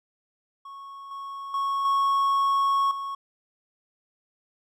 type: tone with level steps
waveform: triangle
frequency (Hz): 1103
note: C#6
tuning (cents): -9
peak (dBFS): -37 / -32 / -22 / -18 / -28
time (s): 0.65-3.15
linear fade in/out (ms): 5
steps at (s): 1.11 / 1.54 / 1.85 / 2.91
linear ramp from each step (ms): 2
effects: none